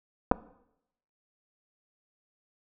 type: clicks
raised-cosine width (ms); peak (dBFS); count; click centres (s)
1; -8; 2; 0.314 / 0.318
effects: noise-tail reverb RT60 0.8 s tail -19 dB re dry